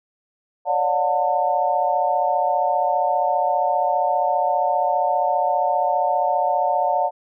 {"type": "tone cluster", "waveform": "sine", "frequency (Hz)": [560, 595, 723, 897], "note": ["C#5", "D5", "F#5", "A5"], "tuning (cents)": [18, 22, -40, 33], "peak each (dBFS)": [-26, -25, -20, -22], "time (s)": [0.65, 7.11], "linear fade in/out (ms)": 50, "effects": []}